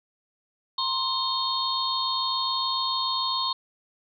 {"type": "tone cluster", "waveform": "sine", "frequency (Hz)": [938, 1045, 3163, 3673, 4313], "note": ["A#5", "C6", "G7", "A#7", "C#8"], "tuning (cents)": [11, -2, 15, -26, -48], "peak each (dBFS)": [-36, -28, -37, -30, -29], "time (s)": [0.78, 3.53], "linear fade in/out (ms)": 5, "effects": []}